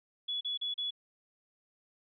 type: tone bursts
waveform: sine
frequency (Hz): 3400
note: G#7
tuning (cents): +40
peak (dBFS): -32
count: 4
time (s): 0.28-0.908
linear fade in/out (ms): 10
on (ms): 130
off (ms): 36
effects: none